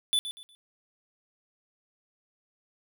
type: tone with echo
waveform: square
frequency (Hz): 3483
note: A7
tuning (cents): -18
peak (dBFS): -23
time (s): 0.13-0.19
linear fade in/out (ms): 0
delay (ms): 120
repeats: 3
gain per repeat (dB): -11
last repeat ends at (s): 0.55
effects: none